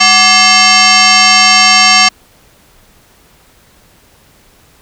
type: tone with frequency modulation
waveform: sine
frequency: 1700 Hz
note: G#6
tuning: 40 cents sharp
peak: -3 dBFS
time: 0-2.09 s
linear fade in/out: 10 ms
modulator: 955 Hz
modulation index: 4.9
effects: pink hiss -46 dBFS RMS until 4.81 s